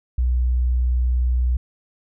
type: tone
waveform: sine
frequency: 61.74 Hz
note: B1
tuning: in tune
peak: -16 dBFS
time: 0.18-1.57 s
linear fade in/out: 5 ms
effects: none